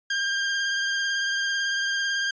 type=tone with vibrato; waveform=sawtooth; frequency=1600 Hz; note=G6; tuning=35 cents sharp; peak=-20 dBFS; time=0.1-2.31 s; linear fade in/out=5 ms; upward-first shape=sine; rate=18 Hz; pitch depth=19 cents each way; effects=resampled to 16000 Hz